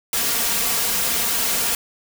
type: noise with comb filter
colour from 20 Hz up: white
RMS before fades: -21 dBFS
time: 0.13-1.75 s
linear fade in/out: 2 ms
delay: 4.3 ms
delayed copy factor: +0.55
effects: none